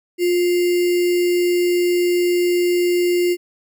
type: tone with sample-and-hold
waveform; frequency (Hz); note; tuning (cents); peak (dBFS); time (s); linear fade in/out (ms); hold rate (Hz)
sine; 353.7; F4; +22; -14; 0.18-3.37; 50; 2450
effects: none